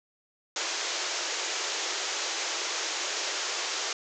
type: band-pass noise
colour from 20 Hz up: white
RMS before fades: -32 dBFS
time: 0.56-3.93 s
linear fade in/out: 2 ms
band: 320 to 7200 Hz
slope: 96 dB/octave
effects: none